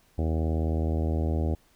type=harmonic tone; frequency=79.6 Hz; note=D#2; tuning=40 cents sharp; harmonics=1 / 2 / 3 / 4 / 5 / 6 / 7 / 8 / 9 / 10; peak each=-25 / -34 / -34 / -35 / -38 / -40 / -40 / -44 / -43 / -48 dBFS; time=0.18-1.55 s; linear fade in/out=5 ms; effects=pink hiss -63 dBFS RMS until 1.75 s